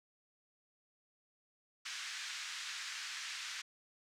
pink band-pass noise, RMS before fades -44 dBFS, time 1.85-3.62 s, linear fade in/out 10 ms, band 1500 to 6900 Hz, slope 24 dB/octave, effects none

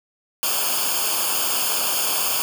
white noise with comb filter, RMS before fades -22 dBFS, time 0.43-2.42 s, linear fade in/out 0 ms, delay 0.51 ms, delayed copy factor -0.9, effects none

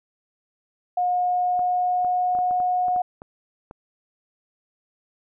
sine tone with pitch glide, 719 to 726.1 Hz, F#5 to F#5, -50 to -33 cents, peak -19 dBFS, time 0.97-3.02 s, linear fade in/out 5 ms, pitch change +17 cents, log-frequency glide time 1.08-2.37 s
clicks, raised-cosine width 1 ms, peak -25 dBFS, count 10, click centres 1.593 / 2.047 / 2.351 / 2.388 / 2.51 / 2.602 / 2.883 / 2.962 / 3.219 / 3.711 s
effects none

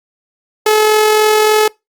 sawtooth tone with amplitude modulation, 428.9 Hz, A4, 44 cents flat, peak -3 dBFS, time 0.66-1.68 s, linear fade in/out 5 ms, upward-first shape sine, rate 43.4 Hz, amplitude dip 30%, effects noise-tail reverb RT60 0.2 s tail -24 dB re dry + Opus 48 kbps

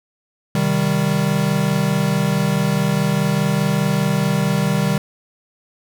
square chord, C minor, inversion none, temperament equal, 130.81 / 155.56 / 196 Hz, C3 / Eb3 / G3, 0 / 0 / 0 cents, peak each -24 / -20 / -20 dBFS, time 0.55-4.98 s, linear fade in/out 2 ms, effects none

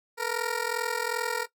15% pulse ring-modulated tone, 466.2 Hz, A#4, in tune, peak -18 dBFS, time 0.17-1.47 s, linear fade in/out 50 ms, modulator 21.3 Hz, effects noise-tail reverb RT60 0.1 s tail -17 dB re dry

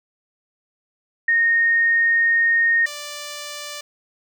sine / 5% pulse tone pair in turn, 1850 / 588.1 Hz, A#6 / D5, -14 / +2 cents, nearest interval octave + minor sixth, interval 1984 cents, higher first, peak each -14 / -19 dBFS, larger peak first, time 1.28-2.86 / 2.86-3.81 s, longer first, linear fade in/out 5 ms, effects none

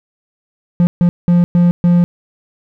triangle tone bursts at uneven times, 174.61 Hz, F3, in tune, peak -5 dBFS, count 5, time 0.8-0.87 / 1.01-1.09 / 1.28-1.44 / 1.55-1.71 / 1.84-2.04 s, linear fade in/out 0 ms, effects none

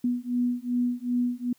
sine beating tone pair, 243.5 / 246.1 Hz, B3 / B3, -24 / -6 cents, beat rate 2.6 Hz, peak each -27 / -27 dBFS, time 0.04-1.53 s, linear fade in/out 5 ms, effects white hiss -64 dBFS RMS until 1.58 s

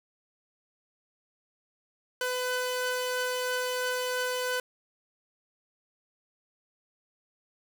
sawtooth tone pair together, 502 / 1503 Hz, B4 / F#6, +28 / +27 cents, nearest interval octave + perfect fifth, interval 1899 cents, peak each -26 / -30 dBFS, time 2.21-4.6 s, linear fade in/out 2 ms, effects none

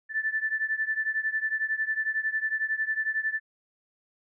sine beating tone pair, 1755 / 1766 Hz, A6 / A6, -5 / +6 cents, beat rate 11 Hz, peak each -28 / -30 dBFS, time 0.09-3.4 s, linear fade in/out 50 ms, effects none

